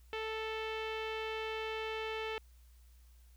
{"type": "tone with low-pass filter", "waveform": "sawtooth", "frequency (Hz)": 440, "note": "A4", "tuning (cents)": 0, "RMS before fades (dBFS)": -39, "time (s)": [0.13, 2.38], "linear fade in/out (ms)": 0, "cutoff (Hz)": 2900, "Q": 2.7, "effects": ["added 60 Hz sine -57 dBFS peak until 3.36 s", "white hiss -71 dBFS RMS until 3.36 s"]}